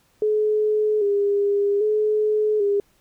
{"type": "tone with vibrato", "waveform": "sine", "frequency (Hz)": 415.3, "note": "G#4", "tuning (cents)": 0, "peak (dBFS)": -17, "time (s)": [0.22, 2.8], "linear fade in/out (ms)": 2, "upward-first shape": "square", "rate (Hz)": 0.63, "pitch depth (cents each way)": 46, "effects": ["pink hiss -62 dBFS RMS until 3 s"]}